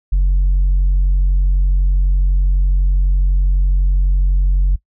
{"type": "tone", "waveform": "sine", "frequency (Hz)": 46, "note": "F#1", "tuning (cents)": -9, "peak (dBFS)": -8, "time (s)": [0.12, 4.76], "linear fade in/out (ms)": 10, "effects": ["noise-tail reverb RT60 0.1 s tail -21 dB re dry", "tanh soft clip ceiling -9 dBFS"]}